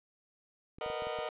clicks, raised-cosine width 3 ms, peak -37 dBFS, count 6, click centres 0.785 / 0.862 / 0.901 / 1.022 / 1.07 / 1.188 s
sawtooth chord, B major seventh, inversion third, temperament just, 463 / 493.9 / 617.4 / 740.8 Hz, A#4 / B4 / D#5 / F#5, -12 / 0 / -14 / +2 cents, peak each -36 / -39 / -34 / -38 dBFS, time 0.81-1.29 s, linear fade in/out 2 ms
effects resampled to 8000 Hz + 10-bit

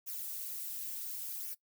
violet noise with flanger, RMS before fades -41 dBFS, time 0.06-1.55 s, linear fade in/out 20 ms, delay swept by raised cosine 0.24 to 6.04 ms, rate 0.7 Hz, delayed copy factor -0.6, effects noise-tail reverb RT60 0.1 s tail -19 dB re dry

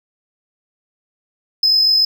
triangle tone with amplitude modulation, 5100 Hz, D#8, 42 cents sharp, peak -7 dBFS, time 1.63-2.05 s, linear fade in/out 5 ms, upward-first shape sine, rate 46.6 Hz, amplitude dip 40%, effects tanh soft clip ceiling -4 dBFS

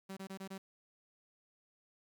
sawtooth tone bursts, 192.4 Hz, G3, 32 cents flat, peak -39 dBFS, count 5, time 0.09-0.582 s, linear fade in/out 10 ms, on 80 ms, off 23 ms, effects 11-bit

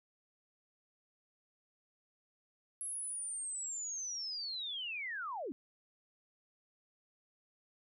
sine linear sweep, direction down, 11000 to 234.3 Hz, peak -38 dBFS, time 2.81-5.52 s, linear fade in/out 0 ms, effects none

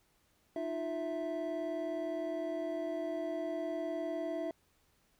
triangle tone cluster, 309.7 / 349.4 / 659 Hz, D#4 / F4 / E5, -8 / +1 / -1 cents, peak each -38 / -39 / -35 dBFS, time 0.56-4.51 s, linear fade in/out 2 ms, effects pink hiss -72 dBFS RMS until 5.19 s

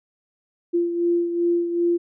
sine beating tone pair, 344.1 / 346.7 Hz, F4 / F4, -26 / -13 cents, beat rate 2.6 Hz, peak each -19 / -27 dBFS, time 0.73-1.98 s, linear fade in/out 20 ms, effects none

